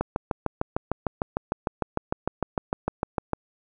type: click train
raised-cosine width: 1 ms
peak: -10 dBFS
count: 23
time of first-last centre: 0.01-3.333 s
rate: 6.62 Hz
effects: none